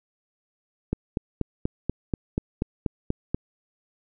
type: click train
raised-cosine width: 3 ms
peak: -11 dBFS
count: 11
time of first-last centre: 0.93-3.345 s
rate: 4.14 Hz
effects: none